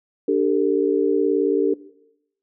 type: chord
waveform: sine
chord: D suspended fourth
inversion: none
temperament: equal with one note detuned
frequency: 293.7 / 392 / 450.8 Hz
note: D4 / G4 / A4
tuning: 0 / 0 / +42 cents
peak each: -21 / -20 / -20 dBFS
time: 0.28-1.74 s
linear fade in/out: 5 ms
effects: noise-tail reverb RT60 0.8 s tail -18 dB re dry